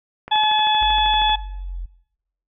click train, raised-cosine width 0.5 ms, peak -19 dBFS, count 14, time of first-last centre 0.28-1.296 s, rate 12.8 Hz
harmonic tone, 856 Hz, A5, 48 cents flat, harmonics 1 / 2 / 3 / 4, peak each -16 / -28 / -30 / -20 dBFS, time 0.31-1.36 s, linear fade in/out 10 ms
sine linear sweep, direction down, 55 to 42.94 Hz, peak -26 dBFS, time 0.81-1.86 s, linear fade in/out 10 ms
effects noise-tail reverb RT60 0.8 s tail -19 dB re dry

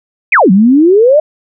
sine exponential two-way sweep, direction down then up, 2648 to 180 to 631 Hz, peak -3 dBFS, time 0.32-1.2 s, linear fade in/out 5 ms, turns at 0.51 s, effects none

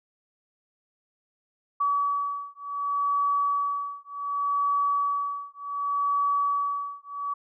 sine beating tone pair, 1140 / 1140.67 Hz, C#6 / C#6, +48 / +49 cents, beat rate 0.67 Hz, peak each -27 dBFS, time 1.8-7.34 s, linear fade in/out 10 ms, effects none

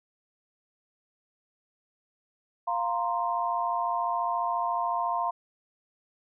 sine chord, F suspended fourth, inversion none, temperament equal, 698.5 / 932.3 / 1046.5 Hz, F5 / Bb5 / C6, 0 / 0 / 0 cents, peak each -30 dBFS, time 2.67-5.31 s, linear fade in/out 10 ms, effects none

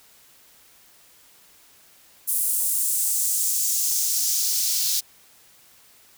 white noise with high-pass filter sweep, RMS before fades -23 dBFS, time 2.27-5.01 s, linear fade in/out 20 ms, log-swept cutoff 10000 to 4600 Hz, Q 1.8, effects white hiss -54 dBFS RMS until 6.17 s

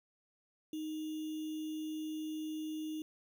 sine tone with sample-and-hold, 311.1 Hz, D#4, in tune, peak -37 dBFS, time 0.73-3.02 s, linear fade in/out 2 ms, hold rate 3150 Hz, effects none

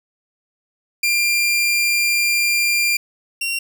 sawtooth tone pair in turn, 2388 / 2749 Hz, D7 / F7, +28 / -28 cents, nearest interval major second, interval 244 cents, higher second, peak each -12 / -17 dBFS, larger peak first, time 1.03-2.97 / 3.41-3.59 s, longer first, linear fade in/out 5 ms, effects none

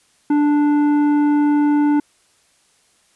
sine tone with tanh clipping, 293.7 Hz, D4, in tune, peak -14 dBFS, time 0.3-2 s, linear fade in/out 5 ms, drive 10 dB, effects white hiss -58 dBFS RMS until 3.15 s + resampled to 24000 Hz

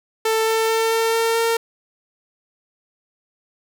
sawtooth tone with pitch steps, 443.8 / 446.6 / 449.5 / 452.3 / 455.2 / 458.1 Hz, A4 / A4 / A4 / A4 / A#4 / A#4, +15 / +26 / +37 / +48 / -41 / -30 cents, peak -13 dBFS, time 0.25-1.57 s, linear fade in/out 5 ms, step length 220 ms, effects none

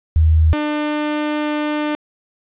sine / sawtooth tone pair in turn, 79.4 / 299.8 Hz, D#2 / D4, +36 / +36 cents, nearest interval octave + major seventh, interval 2300 cents, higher second, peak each -9 / -14 dBFS, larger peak first, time 0.16-0.53 / 0.53-1.95 s, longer second, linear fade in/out 0 ms, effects resampled to 8000 Hz + 8-bit

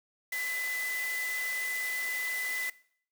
sine tone in noise, 2006 Hz, B6, 26 cents sharp, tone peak -32 dBFS, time 0.32-2.7 s, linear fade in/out 5 ms, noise white, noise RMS -40 dBFS, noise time 0.32-2.7 s, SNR +5 dB, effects noise-tail reverb RT60 0.6 s tail -20 dB re dry + high-pass 400 Hz 12 dB/octave

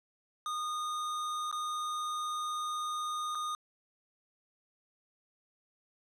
square tone with dropouts, 1228 Hz, D#6, 23 cents flat, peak -34 dBFS, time 0.46-3.55 s, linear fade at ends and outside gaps 1 ms, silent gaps 1.514-1.526 / 3.349-3.353 s, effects low-pass 9000 Hz 12 dB/octave

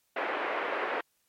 pink band-pass noise, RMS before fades -32 dBFS, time 0.16-1.01 s, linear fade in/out 5 ms, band 400 to 2300 Hz, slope 24 dB/octave, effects white hiss -73 dBFS RMS until 1.28 s + MP3 64 kbps

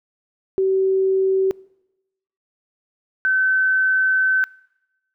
sine tone pair in turn, 382.4 / 1529.6 Hz, G4 / G6, -43 / -43 cents, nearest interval 2 octaves, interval 2400 cents, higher second, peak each -15 dBFS, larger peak neither, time 0.58-1.51 / 3.25-4.44 s, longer second, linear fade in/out 0 ms, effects noise-tail reverb RT60 0.9 s tail -24 dB re dry

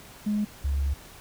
sine tone pair in turn, 209.1 / 69.78 Hz, G#3 / C#2, +12 / +12 cents, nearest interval octave + perfect fifth, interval 1900 cents, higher first, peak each -22 dBFS, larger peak neither, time 0.26-0.45 / 0.64-0.94 s, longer second, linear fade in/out 10 ms, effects tanh soft clip ceiling -19 dBFS + pink hiss -48 dBFS RMS until 1.2 s

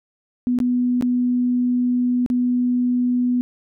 sine tone with dropouts, 246.9 Hz, B3, in tune, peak -16 dBFS, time 0.47-3.41 s, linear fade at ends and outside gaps 0 ms, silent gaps 0.588-0.602 / 1.011-1.024 / 2.262-2.301 s, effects none

